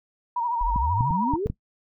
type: tone with vibrato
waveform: sine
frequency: 948 Hz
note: A#5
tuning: 29 cents sharp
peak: -23 dBFS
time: 0.36-1.36 s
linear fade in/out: 5 ms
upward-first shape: triangle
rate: 13 Hz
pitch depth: 75 cents each way
type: exponential sweep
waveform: sine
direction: up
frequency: 36.09 to 451.6 Hz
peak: -24 dBFS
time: 0.61-1.47 s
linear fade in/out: 0 ms
type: clicks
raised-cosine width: 5 ms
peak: -15 dBFS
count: 6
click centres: 0.761 / 1.008 / 1.108 / 1.337 / 1.46 / 1.5 s
effects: noise-tail reverb RT60 0.1 s tail -19 dB re dry